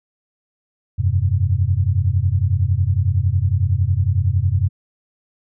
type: chord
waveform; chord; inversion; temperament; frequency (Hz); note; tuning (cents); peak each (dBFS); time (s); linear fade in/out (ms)
sine; F suspended second; none; just; 87.31 / 98.22 / 130.96; F2 / G2 / C3; 0 / +4 / +2; -19 / -17 / -22; 0.98-4.69; 20
effects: none